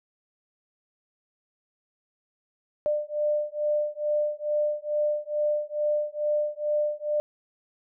sine beating tone pair, 596 / 598.3 Hz, D5 / D5, +25 / +32 cents, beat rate 2.3 Hz, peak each -27 dBFS, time 2.86-7.2 s, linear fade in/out 0 ms, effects none

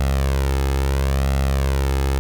sawtooth tone with flanger, 67.8 Hz, C#2, 38 cents flat, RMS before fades -19 dBFS, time 0-2.19 s, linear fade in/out 0 ms, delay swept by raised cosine 1.5 to 2.36 ms, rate 0.74 Hz, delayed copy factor +0.55, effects none

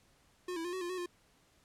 square tone with pitch steps, 360.7 / 328.8 / 352.9 / 373.9 / 349.3 / 369 / 352.4 Hz, F#4 / E4 / F4 / F#4 / F4 / F#4 / F4, -44 / -4 / +18 / +18 / 0 / -5 / +16 cents, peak -37 dBFS, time 0.48-1.061 s, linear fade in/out 5 ms, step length 83 ms, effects pink hiss -68 dBFS RMS until 1.64 s + low-pass 11000 Hz 12 dB/octave

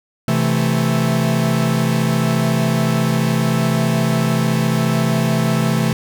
45% pulse chord, A minor, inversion first, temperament equal, 130.81 / 164.81 / 220 Hz, C3 / E3 / A3, 0 / 0 / 0 cents, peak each -19 dBFS, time 0.28-5.93 s, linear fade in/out 2 ms, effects none

